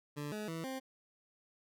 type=tone with pitch steps; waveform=20% pulse; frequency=146.6 / 212.2 / 163.7 / 263.4 Hz; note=D3 / G#3 / E3 / C4; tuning=-3 / +38 / -12 / +12 cents; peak=-34 dBFS; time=0.16-0.8 s; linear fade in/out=20 ms; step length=160 ms; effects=none